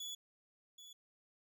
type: tone with echo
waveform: 30% pulse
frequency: 3417 Hz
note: G#7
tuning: 49 cents sharp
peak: -40 dBFS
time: 0-0.15 s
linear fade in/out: 5 ms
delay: 780 ms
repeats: 1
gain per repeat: -11 dB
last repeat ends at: 0.93 s
effects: none